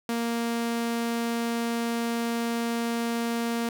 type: tone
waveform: sawtooth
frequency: 233.1 Hz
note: A#3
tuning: in tune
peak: -22 dBFS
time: 0.09-3.69 s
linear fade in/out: 2 ms
effects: none